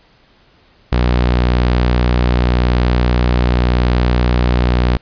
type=tone; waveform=sawtooth; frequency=60.9 Hz; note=B1; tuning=24 cents flat; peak=-7 dBFS; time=0.92-4.97 s; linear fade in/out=5 ms; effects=pink hiss -51 dBFS RMS until 5.01 s + resampled to 11025 Hz